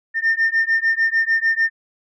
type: beating tone pair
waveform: sine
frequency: 1807 / 1813.7 Hz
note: A6 / A#6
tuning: +46 / -48 cents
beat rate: 6.7 Hz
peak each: -17 dBFS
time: 0.14-1.7 s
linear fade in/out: 50 ms
effects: tanh soft clip ceiling -11 dBFS